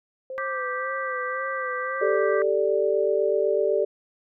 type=tone with vibrato; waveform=sine; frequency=518 Hz; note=C5; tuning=17 cents flat; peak=-31 dBFS; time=0.3-2.17 s; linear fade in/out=2 ms; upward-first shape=sine; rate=1.9 Hz; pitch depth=52 cents each way
type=harmonic tone; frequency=392 Hz; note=G4; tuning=in tune; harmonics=3 / 4 / 5; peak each=-30 / -32 / -34 dBFS; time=0.38-2.42 s; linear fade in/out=0 ms
type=chord; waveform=sine; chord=G suspended second; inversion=none; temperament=equal; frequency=392 / 440 / 587.3 Hz; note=G4 / A4 / D5; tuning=0 / 0 / 0 cents; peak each=-24 dBFS; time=2.01-3.85 s; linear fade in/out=10 ms
effects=none